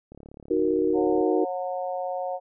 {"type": "click train", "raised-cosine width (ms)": 2, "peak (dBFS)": -31, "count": 40, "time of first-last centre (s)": [0.12, 1.209], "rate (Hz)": 35.8}
{"type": "chord", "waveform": "sine", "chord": "D# minor", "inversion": "none", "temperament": "equal", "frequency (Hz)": [311.1, 370, 466.2], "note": ["D#4", "F#4", "A#4"], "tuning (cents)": [0, 0, 0], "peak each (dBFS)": [-25, -24, -25], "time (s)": [0.5, 1.45], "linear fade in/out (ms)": 10}
{"type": "harmonic tone", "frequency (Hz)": 181.8, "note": "F#3", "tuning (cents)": -30, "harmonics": [3, 4, 5], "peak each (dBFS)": [-30, -30, -38], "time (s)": [0.93, 2.4], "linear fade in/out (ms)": 50}
{"effects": []}